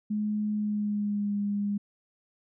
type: tone with pitch glide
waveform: sine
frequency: 210.8 to 203.6 Hz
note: G#3 to G#3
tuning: +26 to -34 cents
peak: -26 dBFS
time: 0.1-1.78 s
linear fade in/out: 10 ms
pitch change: -60 cents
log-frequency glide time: 0.54-1.37 s
effects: none